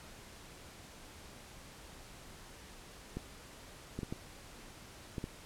clicks, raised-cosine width 3 ms, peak -25 dBFS, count 6, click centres 3.17 / 3.99 / 4.032 / 4.125 / 5.182 / 5.241 s, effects pink hiss -53 dBFS RMS until 5.45 s + low-pass 11000 Hz 12 dB/octave

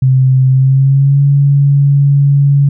sine tone with pitch glide, 130.8 to 141 Hz, C3 to C#3, 0 to +30 cents, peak -5 dBFS, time 0.02-2.69 s, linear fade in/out 5 ms, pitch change +130 cents, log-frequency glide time 0.49-1.22 s, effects none

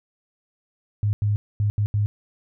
sine tone bursts at uneven times, 103.83 Hz, G#2, in tune, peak -18 dBFS, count 5, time 1.03-1.13 / 1.22-1.36 / 1.6-1.7 / 1.78-1.86 / 1.94-2.06 s, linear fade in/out 0 ms, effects none

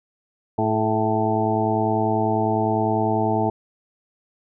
harmonic tone with a mistuned harmonic, 110 Hz, A2, in tune, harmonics 1 / 2 / 3 / 4 / 6 / 7 / 8, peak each -26 / -26 / -26 / -26 / -26 / -26 / -26 dBFS, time 0.58-3.5 s, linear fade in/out 5 ms, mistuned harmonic 4, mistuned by -36 cents, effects none

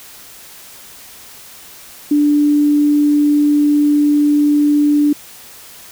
sine tone, 293.7 Hz, D4, in tune, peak -9 dBFS, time 2.11-5.13 s, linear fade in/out 5 ms, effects white hiss -38 dBFS RMS until 5.91 s

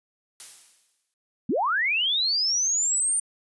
blue noise with exponential decay, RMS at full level -37 dBFS, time 0.4-1.14 s, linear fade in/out 1 ms, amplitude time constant 160 ms
sine linear sweep, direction up, 174.61 to 9100 Hz, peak -21 dBFS, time 1.49-3.2 s, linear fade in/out 5 ms
effects resampled to 24000 Hz

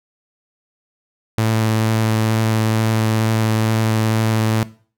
sawtooth tone with vibrato, 110.7 Hz, A2, 11 cents sharp, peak -11 dBFS, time 1.38-4.63 s, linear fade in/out 0 ms, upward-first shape triangle, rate 2.2 Hz, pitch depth 11 cents each way, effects noise-tail reverb RT60 0.4 s tail -17 dB re dry

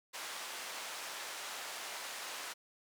pink band-pass noise, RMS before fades -44 dBFS, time 0.13-2.54 s, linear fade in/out 20 ms, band 800 to 10000 Hz, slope 12 dB/octave, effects none

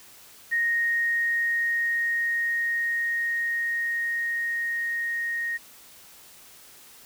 sine tone with level ramp, 1864.7 Hz, A#6, in tune, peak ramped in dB -21 to -26 dBFS, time 0.51-5.58 s, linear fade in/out 20 ms, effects white hiss -50 dBFS RMS until 7.05 s

